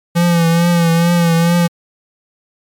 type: tone with vibrato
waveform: square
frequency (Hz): 169.7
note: F3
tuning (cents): -49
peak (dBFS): -10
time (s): 0.15-1.68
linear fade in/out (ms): 20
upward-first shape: triangle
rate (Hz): 2.3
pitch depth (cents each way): 49
effects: MP3 96 kbps